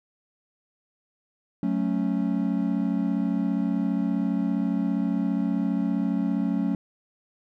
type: chord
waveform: triangle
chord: F# minor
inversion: none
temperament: equal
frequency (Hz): 185 / 220 / 277.2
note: F#3 / A3 / C#4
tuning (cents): 0 / 0 / 0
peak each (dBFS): -25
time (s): 1.63-6.75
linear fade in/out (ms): 2
effects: none